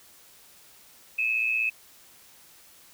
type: tone pair together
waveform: sine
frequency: 2474 / 2590 Hz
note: D#7 / E7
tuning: -10 / -31 cents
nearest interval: minor second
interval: 79 cents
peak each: -30 / -24 dBFS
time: 1.18-1.7 s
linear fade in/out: 10 ms
effects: white hiss -54 dBFS RMS until 2.93 s